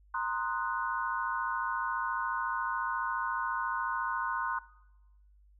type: chord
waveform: sine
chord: C half-diminished seventh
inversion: third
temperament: equal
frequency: 932.3 / 1046.5 / 1244.5 / 1480 Hz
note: Bb5 / C6 / Eb6 / Gb6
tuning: 0 / 0 / 0 / 0 cents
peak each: -36 / -34 / -39 / -36 dBFS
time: 0.14-4.59 s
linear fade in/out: 5 ms
effects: noise-tail reverb RT60 1.0 s tail -20 dB re dry + added 50 Hz sine -58 dBFS peak until 5.59 s

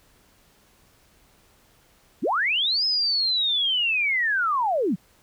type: linear two-way sweep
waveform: sine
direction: up then down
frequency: 146.83 to 5160 to 146.83 Hz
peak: -20 dBFS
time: 2.22-4.96 s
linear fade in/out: 20 ms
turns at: 2.85 s
effects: pink hiss -59 dBFS RMS until 5.22 s

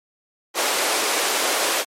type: high-pass noise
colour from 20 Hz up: pink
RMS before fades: -21 dBFS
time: 0.54-1.85 s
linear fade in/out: 50 ms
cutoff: 380 Hz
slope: 24 dB/octave
effects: low-pass 12000 Hz 12 dB/octave + MP3 64 kbps

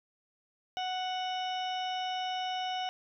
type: harmonic tone with a mistuned harmonic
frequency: 740 Hz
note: F#5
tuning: in tune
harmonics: 1 / 2 / 3 / 4 / 5 / 7 / 8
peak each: -33 / -45 / -46 / -39 / -46 / -51 / -57 dBFS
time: 0.77-2.89 s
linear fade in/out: 0 ms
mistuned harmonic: 7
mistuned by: +77 cents
effects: none

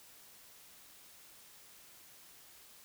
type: silence
effects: white hiss -58 dBFS RMS until 2.84 s

